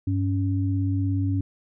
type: tone pair together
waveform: sine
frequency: 98.7 / 279.2 Hz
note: G2 / C#4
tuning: +12 / +13 cents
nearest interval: octave + tritone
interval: 1801 cents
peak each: -22 / -27 dBFS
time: 0.07-1.41 s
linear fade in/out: 5 ms
effects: none